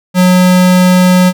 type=tone; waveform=square; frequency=182.1 Hz; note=F#3; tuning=27 cents flat; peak=-5 dBFS; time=0.14-1.33 s; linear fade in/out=50 ms; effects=none